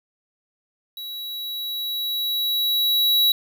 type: tone with level ramp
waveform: square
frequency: 3900 Hz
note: B7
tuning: 23 cents flat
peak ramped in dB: -32 to -15 dBFS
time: 0.97-3.32 s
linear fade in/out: 2 ms
effects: 9-bit